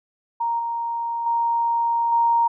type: tone with level steps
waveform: sine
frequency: 932.3 Hz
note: A#5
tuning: in tune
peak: -20 / -23 / -18 / -15 dBFS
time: 0.4-2.48 s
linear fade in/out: 10 ms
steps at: 0.59 / 1.26 / 2.12 s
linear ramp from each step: 5 ms
effects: none